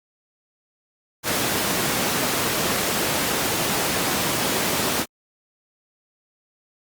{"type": "high-pass noise", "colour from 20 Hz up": "pink", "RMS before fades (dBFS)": -23, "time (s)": [1.23, 5.06], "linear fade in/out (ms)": 50, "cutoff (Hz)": 160, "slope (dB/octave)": 12, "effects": ["Opus 48 kbps"]}